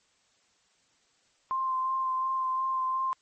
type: tone with vibrato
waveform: sine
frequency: 1046.5 Hz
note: C6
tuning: in tune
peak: -26 dBFS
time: 1.51-3.13 s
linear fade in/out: 0 ms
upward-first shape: sine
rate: 2.8 Hz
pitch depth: 14 cents each way
effects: white hiss -68 dBFS RMS until 3.21 s + MP3 32 kbps

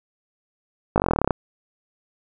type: slowing click train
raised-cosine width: 1 ms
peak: -4 dBFS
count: 15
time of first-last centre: 0.96-1.308 s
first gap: 19 ms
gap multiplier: 1.04
effects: none

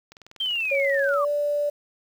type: click train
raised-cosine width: 0.2 ms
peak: -28 dBFS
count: 22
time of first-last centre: 0.12-1.139 s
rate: 20.6 Hz
type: linear sweep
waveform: sine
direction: down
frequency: 3190 to 1103 Hz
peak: -23 dBFS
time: 0.4-1.25 s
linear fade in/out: 5 ms
type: tone with pitch glide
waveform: sine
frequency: 554.4 to 584.3 Hz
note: C#5 to D5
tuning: 0 to -9 cents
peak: -21 dBFS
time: 0.71-1.7 s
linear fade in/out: 10 ms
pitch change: +91 cents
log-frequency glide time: 1.04-1.29 s
effects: 8-bit

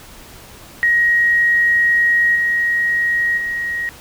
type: tone with level steps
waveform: sine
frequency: 1889 Hz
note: A#6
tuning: 22 cents sharp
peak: -11 / -14 / -19 dBFS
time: 0.83-3.89 s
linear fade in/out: 0 ms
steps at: 2.35 / 3.37 s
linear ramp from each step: 10 ms
effects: pink hiss -40 dBFS RMS until 4 s

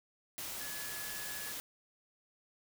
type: tone in noise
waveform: sine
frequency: 1700 Hz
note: G#6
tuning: 40 cents sharp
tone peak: -47 dBFS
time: 0.61-1.52 s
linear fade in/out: 0 ms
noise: white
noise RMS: -42 dBFS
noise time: 0.38-1.6 s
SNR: -8 dB
effects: none

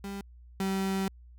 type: tone pair in turn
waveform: 35% pulse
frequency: 198.3 / 192.54 Hz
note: G3 / G3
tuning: +20 / -31 cents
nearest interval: minor second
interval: 51 cents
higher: first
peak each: -34 / -26 dBFS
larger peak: second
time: 0.04-0.21 / 0.6-1.08 s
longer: second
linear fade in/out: 2 ms
effects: added 60 Hz sine -49 dBFS peak until 1.38 s

